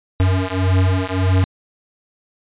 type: beating tone pair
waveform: square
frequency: 92.5 / 94.2 Hz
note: F#2 / F#2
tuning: 0 / +32 cents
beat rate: 1.7 Hz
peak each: -18 dBFS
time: 0.2-1.44 s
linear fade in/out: 0 ms
effects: resampled to 8000 Hz